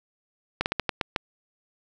slowing click train, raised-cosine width 0.3 ms, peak -8 dBFS, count 7, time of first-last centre 0.61-1.162 s, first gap 49 ms, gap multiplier 1.25, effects none

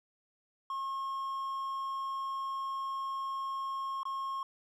triangle tone with dropouts, 1080 Hz, C#6, 45 cents flat, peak -32 dBFS, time 0.7-4.43 s, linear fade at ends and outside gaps 2 ms, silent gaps 4.032-4.053 s, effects none

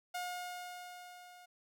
sawtooth tone with level ramp, 717 Hz, F5, 45 cents sharp, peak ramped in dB -33 to -51 dBFS, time 0.14-1.46 s, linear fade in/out 10 ms, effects none

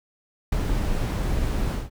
brown noise with ADSR envelope, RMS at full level -19 dBFS, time 0.52-1.9 s, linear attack 7 ms, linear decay 5 ms, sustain -5 dB, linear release 170 ms, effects none

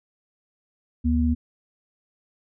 sine tone pair together, 75.1 / 240.9 Hz, D2 / B3, +39 / -43 cents, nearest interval octave + minor sixth, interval 2018 cents, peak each -21 dBFS, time 1.04-1.35 s, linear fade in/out 20 ms, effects none

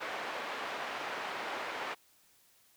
pink band-pass noise, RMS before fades -39 dBFS, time 0-1.95 s, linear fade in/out 20 ms, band 600 to 2400 Hz, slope 12 dB/octave, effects white hiss -66 dBFS RMS until 2.76 s

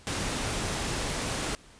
pink noise, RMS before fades -31 dBFS, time 0.07-1.55 s, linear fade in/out 0 ms, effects pink hiss -54 dBFS RMS until 1.79 s + resampled to 22050 Hz

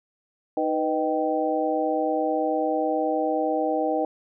harmonic tone with a mistuned harmonic, 155.56 Hz, D#3, in tune, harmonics 2 / 3 / 4 / 5, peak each -27 / -27 / -27 / -27 dBFS, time 0.57-4.05 s, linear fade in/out 2 ms, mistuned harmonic 3, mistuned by +95 cents, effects none

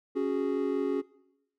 triangle chord, C# suspended fourth, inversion none, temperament equal, 277.2 / 370 / 415.3 Hz, C#4 / F#4 / G#4, 0 / 0 / 0 cents, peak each -29 dBFS, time 0.15-1.02 s, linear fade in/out 20 ms, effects noise-tail reverb RT60 0.9 s tail -22 dB re dry

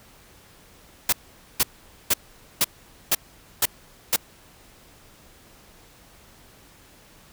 white noise bursts, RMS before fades -19 dBFS, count 7, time 1.09-4.162 s, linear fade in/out 5 ms, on 36 ms, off 470 ms, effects pink hiss -52 dBFS RMS until 7.32 s

